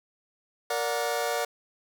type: chord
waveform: sawtooth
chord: Bb augmented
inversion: none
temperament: just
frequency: 466.2 / 582.7 / 728.4 Hz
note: Bb4 / D5 / F#5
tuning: 0 / -14 / -27 cents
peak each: -27 dBFS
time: 0.7-1.45 s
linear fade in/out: 5 ms
effects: none